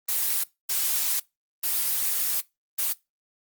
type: noise bursts at uneven times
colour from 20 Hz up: blue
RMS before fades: -25 dBFS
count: 4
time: 0.08-0.44 / 0.69-1.2 / 1.63-2.41 / 2.78-2.93 s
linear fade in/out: 10 ms
effects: noise-tail reverb RT60 0.2 s tail -21 dB re dry + Opus 24 kbps